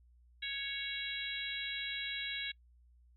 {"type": "harmonic tone", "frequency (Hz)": 554.4, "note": "C#5", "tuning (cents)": 0, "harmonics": [3, 4, 5, 6, 7], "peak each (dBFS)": [-44, -42, -46, -43, -42], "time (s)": [0.42, 2.52], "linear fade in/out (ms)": 10, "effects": ["noise-tail reverb RT60 0.1 s tail -25 dB re dry", "added 60 Hz sine -61 dBFS peak until 3.16 s"]}